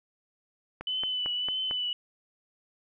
click train, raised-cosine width 0.5 ms, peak -22 dBFS, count 5, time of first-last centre 0.81-1.711 s, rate 4.44 Hz
sine tone with vibrato, 3000 Hz, F#7, 23 cents sharp, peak -28 dBFS, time 0.87-1.93 s, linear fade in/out 2 ms, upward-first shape triangle, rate 1.7 Hz, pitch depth 37 cents each way
effects none

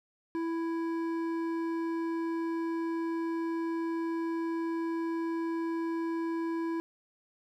sine tone with hard clipping, 330.9 Hz, E4, 7 cents sharp, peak -32 dBFS, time 0.35-6.8 s, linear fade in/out 0 ms, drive 10 dB, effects none

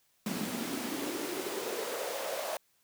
pink noise with high-pass filter sweep, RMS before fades -36 dBFS, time 0.26-2.57 s, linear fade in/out 2 ms, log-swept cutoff 200 to 650 Hz, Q 5, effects white hiss -71 dBFS RMS until 2.83 s

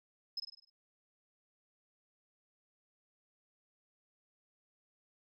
sine tone with echo, 5130 Hz, E8, 48 cents flat, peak -34 dBFS, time 0.37-0.4 s, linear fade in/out 5 ms, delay 50 ms, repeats 6, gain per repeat -6 dB, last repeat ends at 0.7 s, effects tanh soft clip ceiling -31 dBFS

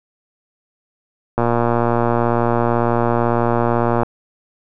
click train, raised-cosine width 1 ms, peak -3 dBFS, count 314, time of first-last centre 1.38-4.033 s, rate 118 Hz, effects none

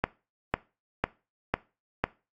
click train, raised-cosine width 0.5 ms, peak -8 dBFS, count 5, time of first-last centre 0.04-2.04 s, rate 2 Hz, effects noise-tail reverb RT60 0.3 s tail -20 dB re dry + AAC 48 kbps

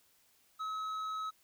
triangle tone with tanh clipping, 1284 Hz, E6, 46 cents flat, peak -37 dBFS, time 0.59-1.31 s, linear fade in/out 20 ms, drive 11 dB, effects white hiss -69 dBFS RMS until 1.43 s

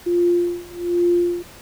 sine tone with tremolo, 349.2 Hz, F4, in tune, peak -13 dBFS, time 0.06-1.43 s, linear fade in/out 10 ms, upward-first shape sine, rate 1.2 Hz, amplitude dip 95%, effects pink hiss -43 dBFS RMS until 1.61 s

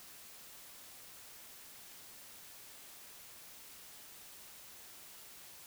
silence, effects white hiss -54 dBFS RMS until 5.66 s

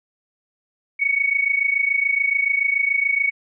sine tone pair together, 2223 / 2250 Hz, C#7 / C#7, +4 / +25 cents, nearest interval unison, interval 21 cents, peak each -19 / -21 dBFS, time 0.99-3.31 s, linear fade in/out 20 ms, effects none

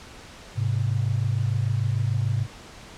sine tone pair together, 104.07 / 130.81 Hz, G#2 / C3, +4 / 0 cents, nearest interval major third, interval 396 cents, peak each -23 / -25 dBFS, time 0.55-2.47 s, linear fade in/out 50 ms, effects pink hiss -44 dBFS RMS until 2.97 s + low-pass 7000 Hz 12 dB/octave

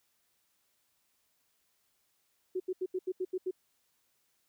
sine tone bursts, 370 Hz, F#4, in tune, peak -30 dBFS, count 8, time 2.55-3.511 s, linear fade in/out 10 ms, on 51 ms, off 79 ms, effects white hiss -75 dBFS RMS until 4.48 s

